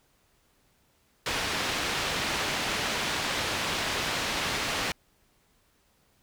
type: low-pass noise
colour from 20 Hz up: white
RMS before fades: -30 dBFS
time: 1.26-4.92 s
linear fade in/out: 2 ms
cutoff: 3600 Hz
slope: 12 dB/octave
effects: pink hiss -67 dBFS RMS until 6.22 s